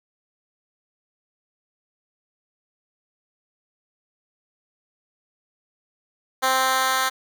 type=tone with high-pass filter sweep; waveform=10% pulse; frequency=261.6 Hz; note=C4; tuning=in tune; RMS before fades=-21 dBFS; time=6.42-7.1 s; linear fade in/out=20 ms; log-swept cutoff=670 to 1200 Hz; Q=0.87; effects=none